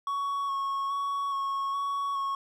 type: tone with vibrato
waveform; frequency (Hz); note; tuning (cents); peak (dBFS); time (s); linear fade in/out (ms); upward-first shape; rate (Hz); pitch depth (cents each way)
triangle; 1108.7; C#6; 0; -26; 0.07-2.35; 2; square; 1.2; 15
effects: none